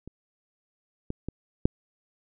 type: clicks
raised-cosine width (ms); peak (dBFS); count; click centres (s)
3; -28 / -18 / -19 / -6; 4; 0.076 / 1.104 / 1.286 / 1.655
effects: none